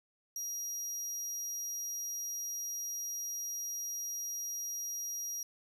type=tone; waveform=35% pulse; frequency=5720 Hz; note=F8; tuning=41 cents sharp; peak=-34 dBFS; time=0.36-5.43 s; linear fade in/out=2 ms; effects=none

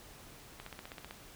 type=click train; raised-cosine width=0.3 ms; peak=-28 dBFS; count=9; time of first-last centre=0.6-1.11 s; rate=15.7 Hz; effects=pink hiss -54 dBFS RMS until 1.35 s

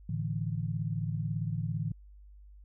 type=chord; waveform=sine; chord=A suspended fourth; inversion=none; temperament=equal; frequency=110 / 146.83 / 164.81 Hz; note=A2 / D3 / E3; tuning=0 / 0 / 0 cents; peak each=-34 / -35 / -35 dBFS; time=0.09-1.92 s; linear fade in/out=5 ms; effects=added 50 Hz sine -50 dBFS peak until 2.64 s

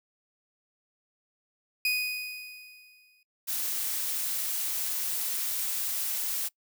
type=tone with exponential decay; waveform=30% pulse; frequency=2489 Hz; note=D#7; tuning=in tune; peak=-21 dBFS; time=1.85-3.23 s; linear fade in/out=2 ms; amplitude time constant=300 ms
type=noise; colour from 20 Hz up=blue; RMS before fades=-31 dBFS; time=3.47-6.49 s; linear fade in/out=20 ms
effects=noise-tail reverb RT60 0.1 s tail -23 dB re dry

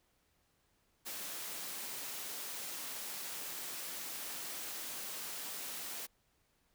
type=high-pass noise; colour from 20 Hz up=white; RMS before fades=-43 dBFS; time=1.05-6.07 s; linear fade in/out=20 ms; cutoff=180 Hz; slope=12 dB/octave; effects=pink hiss -75 dBFS RMS until 6.74 s

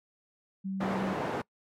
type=tone; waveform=sine; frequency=192.4 Hz; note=G3; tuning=32 cents flat; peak=-31 dBFS; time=0.64-1.14 s; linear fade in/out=20 ms
type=band-pass noise; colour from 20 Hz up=white; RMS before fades=-33 dBFS; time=0.8-1.42 s; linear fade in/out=10 ms; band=130 to 840 Hz; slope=12 dB/octave
effects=noise-tail reverb RT60 0.1 s tail -24 dB re dry + MP3 96 kbps

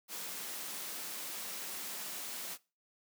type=high-pass noise; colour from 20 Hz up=white; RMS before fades=-42 dBFS; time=0.08-2.58 s; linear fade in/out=50 ms; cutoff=160 Hz; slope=48 dB/octave; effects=noise-tail reverb RT60 0.3 s tail -21 dB re dry

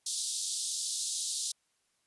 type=band-pass noise; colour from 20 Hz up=white; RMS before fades=-35 dBFS; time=0.06-1.52 s; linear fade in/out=5 ms; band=3600 to 10000 Hz; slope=48 dB/octave; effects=white hiss -75 dBFS RMS until 2.06 s + resampled to 24000 Hz

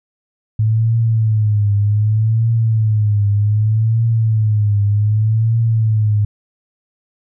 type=tone with vibrato; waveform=sine; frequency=108.1 Hz; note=A2; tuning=30 cents flat; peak=-11 dBFS; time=0.59-6.25 s; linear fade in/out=5 ms; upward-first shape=triangle; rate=0.65 Hz; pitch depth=110 cents each way; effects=none

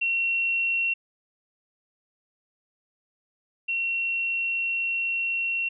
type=tone pair in turn; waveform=sine; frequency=2728 / 2728 Hz; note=F7 / F7; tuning=-41 / -41 cents; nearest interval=unison; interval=0 cents; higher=neither; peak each=-22 / -24 dBFS; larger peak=first; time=0.01-0.94 / 3.68-5.69 s; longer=second; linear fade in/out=10 ms; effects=none

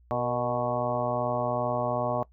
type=harmonic tone with a mistuned harmonic; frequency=122.5 Hz; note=B2; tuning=14 cents flat; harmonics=1 / 2 / 3 / 4 / 5 / 6 / 7 / 8 / 9; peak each=-35 / -36 / -39 / -36 / -29 / -33 / -36 / -40 / -35 dBFS; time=0.11-2.23 s; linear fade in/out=0 ms; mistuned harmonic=4; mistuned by=-56 cents; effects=noise-tail reverb RT60 0.1 s tail -19 dB re dry + added 60 Hz sine -55 dBFS peak until 2.32 s

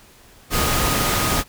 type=tone in noise; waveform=sine; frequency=1244.5 Hz; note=D#6; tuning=in tune; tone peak=-27 dBFS; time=0.5-1.44 s; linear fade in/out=50 ms; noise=pink; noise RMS=-20 dBFS; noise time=0.5-1.44 s; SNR=-10 dB; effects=pink hiss -49 dBFS RMS until 1.48 s

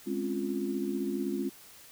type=chord; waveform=sine; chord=Db major seventh; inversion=second; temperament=equal; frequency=207.7 / 261.6 / 277.2 / 349.2 Hz; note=Ab3 / C4 / Db4 / F4; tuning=0 / 0 / 0 / 0 cents; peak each=-35 / -37 / -35 / -34 dBFS; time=0.06-1.5 s; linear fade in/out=20 ms; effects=white hiss -53 dBFS RMS until 1.91 s

